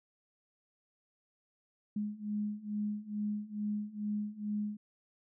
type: beating tone pair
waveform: sine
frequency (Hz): 207.7 / 210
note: G#3 / G#3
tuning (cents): 0 / +19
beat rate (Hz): 2.3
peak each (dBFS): -38 / -36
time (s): 1.96-4.77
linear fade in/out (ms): 5
effects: none